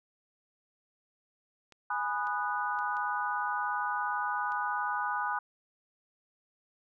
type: clicks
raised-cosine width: 0.2 ms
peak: -36 dBFS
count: 5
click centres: 1.723 / 2.271 / 2.789 / 2.969 / 4.521 s
type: chord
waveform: sine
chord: G# minor seventh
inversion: none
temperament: equal with one note detuned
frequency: 830.6 / 987.8 / 1232.3 / 1480 Hz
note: G#5 / B5 / D#6 / F#6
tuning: 0 / 0 / -17 / 0 cents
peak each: -35 dBFS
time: 1.9-5.39 s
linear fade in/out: 5 ms
effects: none